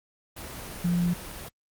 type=tone in noise; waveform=sine; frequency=174.61 Hz; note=F3; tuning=in tune; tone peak=-22 dBFS; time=0.84-1.14 s; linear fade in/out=10 ms; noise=pink; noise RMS=-39 dBFS; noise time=0.36-1.49 s; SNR=+14 dB; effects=Opus 24 kbps